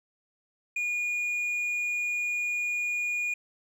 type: tone with hard clipping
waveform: sine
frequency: 2440 Hz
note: D#7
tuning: 34 cents flat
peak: -28 dBFS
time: 0.76-3.34 s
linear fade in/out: 5 ms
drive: 3 dB
effects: none